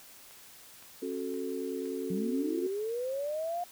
click train, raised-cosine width 0.3 ms, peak -38 dBFS, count 4, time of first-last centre 0.31-1.856 s, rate 1.94 Hz
sine chord, F# minor, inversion second, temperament equal with one note detuned, 271.2 / 370 / 440 Hz, C#4 / F#4 / A4, -38 / 0 / 0 cents, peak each -37 dBFS, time 1.02-2.67 s, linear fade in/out 5 ms
sine linear sweep, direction up, 174.61 to 716 Hz, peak -31 dBFS, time 2.1-3.64 s, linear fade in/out 5 ms
effects white hiss -53 dBFS RMS until 3.71 s

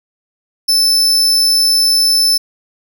40% pulse tone, 5274 Hz, E8, in tune, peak -8 dBFS, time 0.68-2.38 s, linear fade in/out 10 ms, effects none

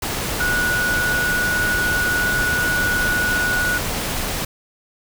sine tone in noise, 1464 Hz, F#6, 19 cents flat, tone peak -18 dBFS, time 0.4-3.78 s, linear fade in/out 5 ms, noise pink, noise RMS -24 dBFS, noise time 0.02-4.45 s, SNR +3 dB, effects none

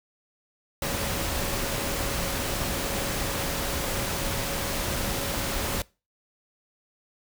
sine tone in noise, 554.4 Hz, C#5, in tune, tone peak -38 dBFS, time 0.82-5.82 s, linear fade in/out 2 ms, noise pink, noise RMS -29 dBFS, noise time 0.82-5.82 s, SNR -12 dB, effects noise-tail reverb RT60 0.3 s tail -23 dB re dry

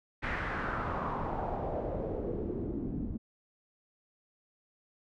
pink noise with low-pass filter sweep, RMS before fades -35 dBFS, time 0.22-3.18 s, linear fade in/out 20 ms, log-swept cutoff 2000 to 230 Hz, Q 2.9, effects none

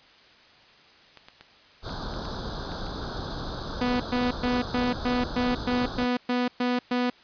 clicks, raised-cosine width 0.2 ms, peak -27 dBFS, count 8, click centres 1.173 / 1.285 / 1.41 / 1.894 / 2.139 / 2.253 / 2.718 / 2.867 s
pink band-stop noise, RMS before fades -33 dBFS, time 1.82-6.08 s, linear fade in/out 50 ms, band 1600 to 3400 Hz, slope 96 dB/octave
sawtooth tone bursts, 246.9 Hz, B3, in tune, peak -19 dBFS, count 11, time 3.81-7.1 s, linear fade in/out 5 ms, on 190 ms, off 120 ms
effects white hiss -54 dBFS RMS until 7.23 s + resampled to 11025 Hz

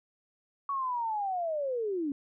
sine linear sweep, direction down, 1129 to 270 Hz, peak -29 dBFS, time 0.69-2.12 s, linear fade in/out 2 ms, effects none

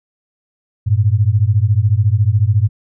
sine beating tone pair, 98 / 112 Hz, G2 / A2, 0 / +31 cents, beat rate 14 Hz, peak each -13 dBFS, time 0.86-2.69 s, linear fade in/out 20 ms, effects none

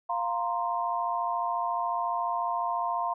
sine chord, F suspended fourth, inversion none, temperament equal, 698.5 / 932.3 / 1046.5 Hz, F5 / Bb5 / C6, 0 / 0 / 0 cents, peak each -31 dBFS, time 0.09-3.14 s, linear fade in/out 10 ms, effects none

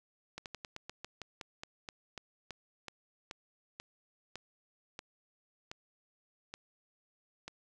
slowing click train, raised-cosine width 0.2 ms, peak -25 dBFS, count 21, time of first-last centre 0.38-7.48 s, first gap 78 ms, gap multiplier 1.14, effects none

